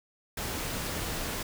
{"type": "noise", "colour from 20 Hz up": "pink", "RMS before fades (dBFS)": -34, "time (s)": [0.37, 1.43], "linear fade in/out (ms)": 5, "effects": []}